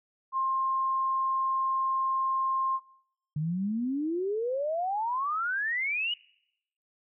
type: tone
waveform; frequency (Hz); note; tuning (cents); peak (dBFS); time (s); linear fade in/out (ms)
sine; 1060; C6; +22; -25; 0.32-2.8; 50
type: exponential sweep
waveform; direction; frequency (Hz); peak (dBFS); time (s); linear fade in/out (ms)
sine; up; 146.4 to 2960; -27; 3.36-6.14; 5
effects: noise-tail reverb RT60 0.8 s tail -24 dB re dry